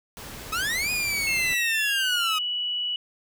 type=noise; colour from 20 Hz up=pink; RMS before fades=-39 dBFS; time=0.17-1.54 s; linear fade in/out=0 ms
type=linear two-way sweep; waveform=sawtooth; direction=up then down; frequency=1244.5 to 2489 to 1244.5 Hz; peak=-21 dBFS; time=0.52-2.39 s; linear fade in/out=10 ms; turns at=0.91 s
type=tone with pitch glide; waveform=sine; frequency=2669 to 2944 Hz; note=E7 to F#7; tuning=+21 to -9 cents; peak=-25 dBFS; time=1.27-2.96 s; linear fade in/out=2 ms; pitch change=+170 cents; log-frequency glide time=1.7-2.2 s
effects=none